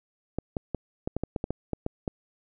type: clicks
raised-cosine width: 2 ms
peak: -15 dBFS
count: 12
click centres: 0.386 / 0.568 / 0.747 / 1.075 / 1.166 / 1.236 / 1.362 / 1.441 / 1.506 / 1.733 / 1.864 / 2.078 s
effects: none